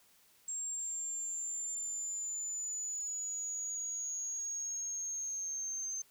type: exponential sweep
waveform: sine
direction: down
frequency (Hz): 7490 to 6272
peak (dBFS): -36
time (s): 0.48-6.02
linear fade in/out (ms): 5
effects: white hiss -66 dBFS RMS until 6.1 s